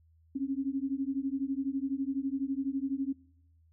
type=beating tone pair; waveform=sine; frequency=266.1 / 278.1 Hz; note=C4 / C#4; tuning=+29 / +6 cents; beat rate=12 Hz; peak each=-33 / -33 dBFS; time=0.35-3.13 s; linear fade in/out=10 ms; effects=noise-tail reverb RT60 0.7 s tail -22 dB re dry + added 81 Hz sine -61 dBFS peak until 3.72 s